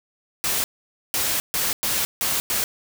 white noise bursts at uneven times, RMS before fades -23 dBFS, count 6, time 0.44-0.64 / 1.14-1.4 / 1.54-1.73 / 1.83-2.05 / 2.21-2.4 / 2.5-2.64 s, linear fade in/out 0 ms, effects none

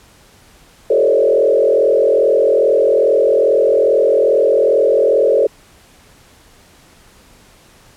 sine tone with frequency modulation, 493.9 Hz, B4, in tune, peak -9 dBFS, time 0.9-5.47 s, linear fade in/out 5 ms, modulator 42.4 Hz, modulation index 2.2, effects pink hiss -47 dBFS RMS until 7.96 s + low-pass 12000 Hz 12 dB/octave

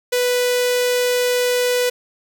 sawtooth tone with notch filter, 494.1 Hz, B4, 1 cent sharp, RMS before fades -18 dBFS, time 0.12-1.9 s, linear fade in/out 10 ms, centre 1100 Hz, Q 1.2, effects none

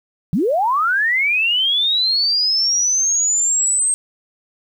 sine linear sweep, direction up, 142.9 to 8410 Hz, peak -14 dBFS, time 0.33-3.94 s, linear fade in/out 0 ms, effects 8-bit

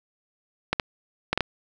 clicks, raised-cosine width 0.3 ms, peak -6 dBFS, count 5, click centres 0.73 / 0.798 / 1.33 / 1.376 / 1.407 s, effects none

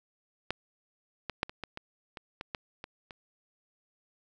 clicks, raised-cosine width 0.3 ms, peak -14 / -18 / -11 / -26 / -21 / -23 / -25 / -22 / -18 / -24 / -28 dBFS, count 11, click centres 0.506 / 1.297 / 1.431 / 1.495 / 1.637 / 1.774 / 2.172 / 2.411 / 2.548 / 2.841 / 3.108 s, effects none

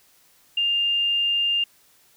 sine tone, 2804 Hz, F7, 6 cents sharp, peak -19 dBFS, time 0.57-1.64 s, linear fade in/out 5 ms, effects white hiss -58 dBFS RMS until 2.16 s

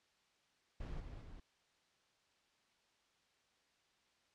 brown noise with level steps, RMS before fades -45 / -50 / -53 dBFS, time 0.8-1.4 s, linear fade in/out 5 ms, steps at 1 / 1.21 s, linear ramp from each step 2 ms, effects white hiss -75 dBFS RMS until 4.34 s + low-pass 5000 Hz 12 dB/octave

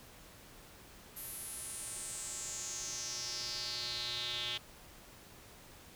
square tone with band-pass filter sweep, 120.6 Hz, B2, 41 cents flat, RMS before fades -41 dBFS, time 1.16-4.58 s, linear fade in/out 10 ms, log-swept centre 12000 to 3300 Hz, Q 5.4, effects pink hiss -56 dBFS RMS until 5.95 s

